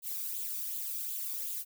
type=noise with flanger; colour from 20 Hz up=violet; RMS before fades=-37 dBFS; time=0.02-1.65 s; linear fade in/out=50 ms; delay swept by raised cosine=0.26 to 0.87 ms; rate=2.7 Hz; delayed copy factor=+0.55; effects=none